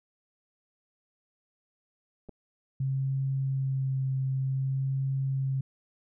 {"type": "clicks", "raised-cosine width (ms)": 2, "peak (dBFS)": [-37, -30], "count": 2, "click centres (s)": [2.288, 2.293]}
{"type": "tone with vibrato", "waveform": "sine", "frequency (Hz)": 133.9, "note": "C3", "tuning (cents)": 40, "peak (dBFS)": -26, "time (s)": [2.8, 5.61], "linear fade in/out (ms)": 5, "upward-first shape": "sine", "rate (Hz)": 0.54, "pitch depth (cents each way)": 14}
{"effects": []}